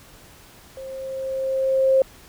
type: tone with level ramp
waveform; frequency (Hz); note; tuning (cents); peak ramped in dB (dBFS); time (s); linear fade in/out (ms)
sine; 531; C5; +25; -33 to -12; 0.77-2.02; 2
effects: pink hiss -48 dBFS RMS until 2.28 s